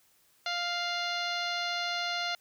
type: harmonic tone with a mistuned harmonic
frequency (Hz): 698.5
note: F5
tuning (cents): 0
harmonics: 1 / 2 / 3 / 4 / 5 / 6 / 7 / 8 / 9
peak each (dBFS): -36 / -36 / -38 / -40 / -39 / -37 / -45 / -50 / -51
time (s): 0.46-2.35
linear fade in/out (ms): 2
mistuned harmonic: 4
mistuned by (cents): +20
effects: white hiss -66 dBFS RMS until 2.4 s